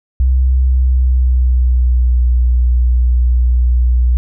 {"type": "tone with pitch glide", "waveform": "sine", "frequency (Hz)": [64.2, 61.02], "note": ["C2", "B1"], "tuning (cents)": [-32, -20], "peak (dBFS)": -8, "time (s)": [0.2, 4.17], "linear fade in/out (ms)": 0, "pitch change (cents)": -88, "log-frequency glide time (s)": [0.65, 2.23], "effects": []}